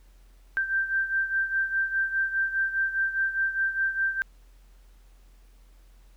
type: beating tone pair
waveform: sine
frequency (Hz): 1568 / 1572.9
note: G6 / G6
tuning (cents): 0 / +5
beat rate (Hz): 4.9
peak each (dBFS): -25 / -30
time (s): 0.57-4.22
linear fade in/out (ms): 0
effects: added 43 Hz sine -51 dBFS peak until 6.16 s + pink hiss -65 dBFS RMS until 6.16 s